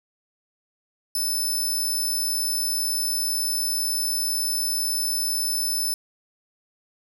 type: tone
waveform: 15% pulse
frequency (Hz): 5274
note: E8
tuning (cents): 0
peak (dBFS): -17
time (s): 1.15-5.94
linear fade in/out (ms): 2
effects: none